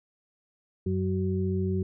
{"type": "harmonic tone", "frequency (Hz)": 93.9, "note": "F#2", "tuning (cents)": 26, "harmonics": [1, 2, 4], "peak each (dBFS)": [-28, -29, -31], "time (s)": [0.86, 1.83], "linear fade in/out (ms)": 5, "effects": []}